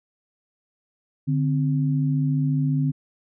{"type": "tone pair together", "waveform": "sine", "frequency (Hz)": [146.83, 261.3], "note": ["D3", "C4"], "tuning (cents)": [0, -2], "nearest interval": "minor seventh", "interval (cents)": 998, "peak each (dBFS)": [-20, -25], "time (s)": [1.27, 2.92], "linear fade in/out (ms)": 20, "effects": []}